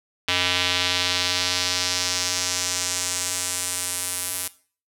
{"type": "tone with band-pass filter sweep", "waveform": "square", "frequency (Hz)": 90.1, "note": "F#2", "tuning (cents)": -45, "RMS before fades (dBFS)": -25, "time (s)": [0.28, 4.48], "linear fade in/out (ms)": 5, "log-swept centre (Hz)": [3200, 11000], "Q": 1.8, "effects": ["noise-tail reverb RT60 0.4 s tail -17 dB re dry"]}